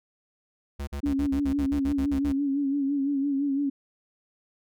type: tone bursts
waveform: square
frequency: 70.6 Hz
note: C#2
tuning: 32 cents sharp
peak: -31 dBFS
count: 12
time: 0.79-2.325 s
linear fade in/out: 10 ms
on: 83 ms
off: 49 ms
type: tone with vibrato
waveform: sine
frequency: 279.3 Hz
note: C#4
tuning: 13 cents sharp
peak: -23 dBFS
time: 1.03-3.7 s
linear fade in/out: 10 ms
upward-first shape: sine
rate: 5.9 Hz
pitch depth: 56 cents each way
effects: none